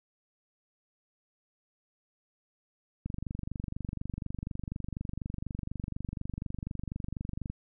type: click train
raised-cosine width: 5 ms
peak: -23 dBFS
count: 108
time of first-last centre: 3.06-7.5 s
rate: 24.1 Hz
effects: none